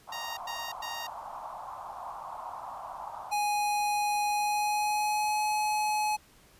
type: band-pass noise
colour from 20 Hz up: white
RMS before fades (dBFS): -41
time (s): 0.07-3.33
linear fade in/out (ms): 20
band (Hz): 690 to 1100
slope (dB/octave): 48
type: tone bursts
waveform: 10% pulse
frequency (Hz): 932.3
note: A#5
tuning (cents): 0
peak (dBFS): -28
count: 3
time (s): 0.12-1.07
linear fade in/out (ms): 5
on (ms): 250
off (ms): 100
type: tone with pitch glide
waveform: square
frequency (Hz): 830.6 to 848.1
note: G#5 to G#5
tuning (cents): 0 to +36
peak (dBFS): -27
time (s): 3.31-6.17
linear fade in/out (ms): 20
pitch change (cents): +36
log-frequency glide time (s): 4.28-5.43
effects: pink hiss -59 dBFS RMS until 6.59 s + resampled to 32000 Hz